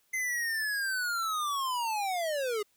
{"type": "linear sweep", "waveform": "square", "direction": "down", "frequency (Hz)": [2070, 402.6], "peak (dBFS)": -30, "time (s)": [0.13, 2.63], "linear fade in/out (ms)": 10, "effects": ["white hiss -70 dBFS RMS until 2.76 s"]}